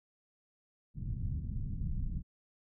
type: low-pass noise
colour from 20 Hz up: pink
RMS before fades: -36 dBFS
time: 0.94-2.23 s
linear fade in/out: 50 ms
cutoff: 170 Hz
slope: 24 dB/octave
effects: none